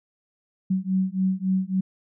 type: beating tone pair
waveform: sine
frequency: 186.7 / 190.3 Hz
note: F#3 / F#3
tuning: +16 / +49 cents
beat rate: 3.6 Hz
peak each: -24 dBFS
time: 0.7-1.81 s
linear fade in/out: 10 ms
effects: none